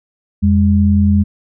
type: tone pair together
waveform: sine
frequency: 85.8 / 203.7 Hz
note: F2 / G#3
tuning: -30 / -33 cents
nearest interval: octave + minor third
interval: 1497 cents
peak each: -11 dBFS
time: 0.42-1.24 s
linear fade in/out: 20 ms
effects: none